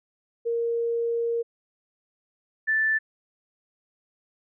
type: tone pair in turn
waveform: sine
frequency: 466.2 / 1760.1 Hz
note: A#4 / A6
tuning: 0 / 0 cents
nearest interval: octave + major seventh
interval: 2300 cents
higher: second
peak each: -23 / -20 dBFS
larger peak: second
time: 0.45-1.43 / 2.67-2.99 s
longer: first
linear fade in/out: 20 ms
effects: none